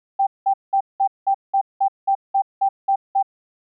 sine tone bursts, 784 Hz, G5, in tune, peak -14 dBFS, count 12, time 0.19-3.228 s, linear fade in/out 10 ms, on 79 ms, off 190 ms, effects none

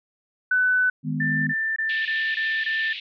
sine tone, 1500 Hz, F#6, 23 cents sharp, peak -17 dBFS, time 0.51-0.9 s, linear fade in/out 5 ms
sine chord, G# minor, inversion second, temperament just, 155.74 / 207.7 / 249.2 Hz, D#3 / G#3 / B3, +2 / 0 / +16 cents, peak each -26 / -31 / -28 dBFS, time 1.03-1.54 s, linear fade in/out 50 ms
sine tone bursts, 1779 Hz, A6, 19 cents sharp, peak -22 dBFS, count 6, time 1.2-2.93 s, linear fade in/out 5 ms, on 270 ms, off 22 ms
pink band-pass noise, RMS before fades -34 dBFS, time 1.89-3 s, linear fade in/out 5 ms, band 2300 to 3800 Hz, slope 48 dB/octave
effects none

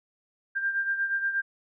sine beating tone pair, 1589 / 1597.4 Hz, G6 / G6, +23 / +32 cents, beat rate 8.4 Hz, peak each -26 / -33 dBFS, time 0.55-1.42 s, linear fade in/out 20 ms, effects none

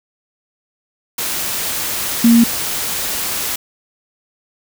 sine tone in noise, 233.1 Hz, A#3, in tune, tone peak -6 dBFS, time 2.24-2.44 s, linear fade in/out 5 ms, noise white, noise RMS -21 dBFS, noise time 1.18-3.56 s, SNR +12 dB, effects none

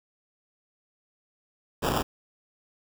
white noise with sample-and-hold, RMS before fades -26 dBFS, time 1.82-2.03 s, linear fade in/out 20 ms, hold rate 2100 Hz, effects none

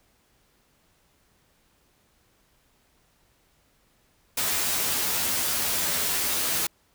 white noise with comb filter, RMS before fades -26 dBFS, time 4.37-6.67 s, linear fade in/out 5 ms, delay 12 ms, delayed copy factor +0.9, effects pink hiss -65 dBFS RMS until 6.94 s

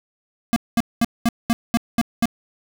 square tone bursts, 233.1 Hz, A#3, in tune, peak -15 dBFS, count 8, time 0.53-2.256 s, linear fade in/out 0 ms, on 32 ms, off 210 ms, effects none

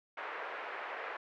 white band-pass noise, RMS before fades -42 dBFS, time 0.17-1.17 s, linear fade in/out 5 ms, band 430 to 2000 Hz, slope 24 dB/octave, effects none

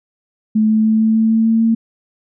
sine tone with pitch steps, 216.6 / 218 / 219.4 / 220.8 / 222.2 / 223.6 / 225 / 226.5 Hz, A3 / A3 / A3 / A3 / A3 / A3 / A3 / A#3, -27 / -16 / -5 / +6 / +17 / +28 / +39 / -50 cents, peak -10 dBFS, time 0.55-1.75 s, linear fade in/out 10 ms, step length 150 ms, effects none

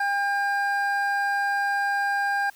triangle tone pair together, 803.7 / 1604 Hz, G5 / G6, +43 / +39 cents, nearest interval octave, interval 1196 cents, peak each -23 dBFS, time 0-2.5 s, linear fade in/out 5 ms, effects white hiss -54 dBFS RMS until 2.55 s

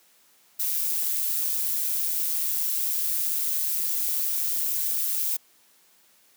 violet noise with amplitude modulation, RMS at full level -24 dBFS, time 0.59-5.37 s, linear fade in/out 10 ms, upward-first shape sine, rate 158 Hz, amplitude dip 50%, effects white hiss -60 dBFS RMS until 6.36 s + high-pass 150 Hz 12 dB/octave

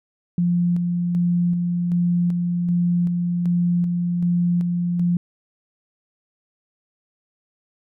sine tone with tremolo, 174.61 Hz, F3, in tune, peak -16 dBFS, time 0.38-5.17 s, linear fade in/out 2 ms, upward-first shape square, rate 1.3 Hz, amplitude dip 30%, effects none

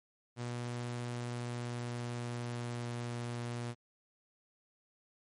sawtooth tone with pitch glide, 121 to 119.75 Hz, B2 to A#2, -35 to +47 cents, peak -33 dBFS, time 0.36-3.75 s, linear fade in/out 50 ms, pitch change -18 cents, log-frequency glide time 1.34-2.89 s, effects MP3 48 kbps

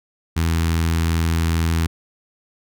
sawtooth tone with notch filter, 82.41 Hz, E2, in tune, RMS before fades -19 dBFS, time 0.36-1.87 s, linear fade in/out 10 ms, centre 580 Hz, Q 0.84, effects none

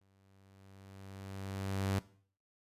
sawtooth tone with exponential growth, 97.1 Hz, G2, 16 cents flat, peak -26 dBFS, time 0.01-1.99 s, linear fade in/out 0 ms, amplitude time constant 430 ms, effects noise-tail reverb RT60 0.5 s tail -18 dB re dry + resampled to 32000 Hz

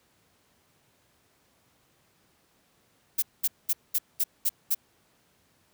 violet noise bursts, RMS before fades -24 dBFS, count 7, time 3.18-4.748 s, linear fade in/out 10 ms, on 44 ms, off 210 ms, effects pink hiss -66 dBFS RMS until 5.73 s + high-pass 80 Hz 12 dB/octave

